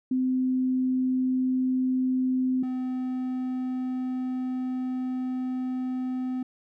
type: tone pair in turn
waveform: sine / triangle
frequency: 257.1 / 255.3 Hz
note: C4 / C4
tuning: -30 / -42 cents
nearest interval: unison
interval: 12 cents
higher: first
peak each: -22 / -25 dBFS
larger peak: first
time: 0.11-2.63 / 2.63-6.43 s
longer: second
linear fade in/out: 5 ms
effects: none